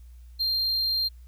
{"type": "tone", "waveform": "triangle", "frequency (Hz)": 4186, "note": "C8", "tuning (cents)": 0, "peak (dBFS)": -22, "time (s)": [0.39, 1.09], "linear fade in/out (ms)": 20, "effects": ["added 60 Hz sine -44 dBFS peak until 1.27 s", "white hiss -67 dBFS RMS until 1.27 s"]}